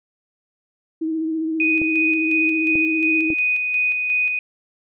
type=tone with vibrato; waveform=sine; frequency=319.7 Hz; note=D#4; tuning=47 cents sharp; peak=-20 dBFS; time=1.01-3.34 s; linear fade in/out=10 ms; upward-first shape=sine; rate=15 Hz; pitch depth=30 cents each way
type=tone with tremolo; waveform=sine; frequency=2489 Hz; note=D#7; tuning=in tune; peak=-16 dBFS; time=1.6-4.39 s; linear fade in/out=2 ms; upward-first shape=square; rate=2.8 Hz; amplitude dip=35%
type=clicks; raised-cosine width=2 ms; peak=-17 dBFS; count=3; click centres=1.817 / 2.755 / 3.303 s
effects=none